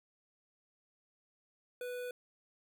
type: tone with notch filter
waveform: square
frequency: 493.9 Hz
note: B4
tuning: in tune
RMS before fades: -41 dBFS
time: 1.81-2.11 s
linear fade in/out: 2 ms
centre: 5500 Hz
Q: 1.1
effects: none